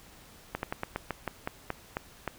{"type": "slowing click train", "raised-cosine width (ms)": 0.5, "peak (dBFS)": -16, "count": 11, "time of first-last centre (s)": [0.55, 2.277], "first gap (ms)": 81, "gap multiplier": 1.16, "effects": ["pink hiss -54 dBFS RMS until 2.38 s"]}